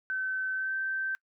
sine tone with pitch glide, 1530 to 1554 Hz, G6 to G6, -42 to -16 cents, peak -29 dBFS, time 0.1-1.15 s, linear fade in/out 0 ms, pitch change +26 cents, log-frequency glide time 0.53-0.75 s, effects noise-tail reverb RT60 0.1 s tail -25 dB re dry

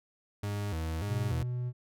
40% pulse tone with vibrato, 90.7 Hz, F#2, 34 cents flat, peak -31 dBFS, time 0.43-1.43 s, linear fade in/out 5 ms, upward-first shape square, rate 1.7 Hz, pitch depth 210 cents each way
triangle tone, 123.47 Hz, B2, in tune, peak -29 dBFS, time 1.07-1.73 s, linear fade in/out 50 ms
effects none

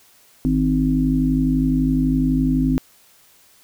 harmonic tone with a mistuned harmonic, 51.91 Hz, G#1, in tune, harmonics 1 / 3 / 5 / 6, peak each -23 / -22 / -17 / -27 dBFS, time 0.45-2.78 s, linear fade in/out 0 ms, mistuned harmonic 3, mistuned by +42 cents, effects white hiss -53 dBFS RMS until 3.63 s

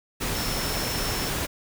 sine tone in noise, 5400 Hz, E8, 41 cents sharp, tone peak -34 dBFS, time 0.34-1.3 s, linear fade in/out 20 ms, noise pink, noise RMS -28 dBFS, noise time 0.2-1.47 s, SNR -9 dB, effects none

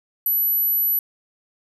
sine tone, 11840 Hz, F#9, in tune, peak -17 dBFS, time 0.26-0.99 s, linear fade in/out 2 ms, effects none

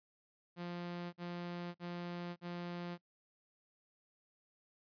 sawtooth tone bursts, 174.61 Hz, F3, in tune, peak -37 dBFS, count 4, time 0.56-2.981 s, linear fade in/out 50 ms, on 570 ms, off 47 ms, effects noise-tail reverb RT60 0.1 s tail -24 dB re dry + resampled to 11025 Hz

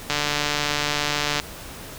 click train, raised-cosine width 0.2 ms, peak -5 dBFS, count 192, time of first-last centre 0.1-1.399 s, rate 147 Hz, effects pink hiss -38 dBFS RMS until 1.98 s

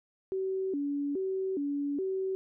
sine tone with vibrato, 329.6 Hz, E4, in tune, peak -29 dBFS, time 0.32-2.35 s, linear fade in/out 0 ms, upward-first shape square, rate 1.2 Hz, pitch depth 250 cents each way, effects none

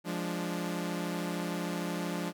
sawtooth chord, D diminished, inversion first, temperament equal, 174.61 / 207.7 / 293.7 Hz, F3 / Ab3 / D4, 0 / 0 / 0 cents, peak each -31 / -35 / -34 dBFS, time 0.04-2.33 s, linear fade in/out 50 ms, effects none

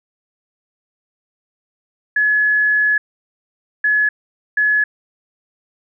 sine tone bursts at uneven times, 1700 Hz, G#6, 40 cents sharp, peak -12 dBFS, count 3, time 2.16-2.98 / 3.84-4.09 / 4.57-4.84 s, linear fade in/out 5 ms, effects none

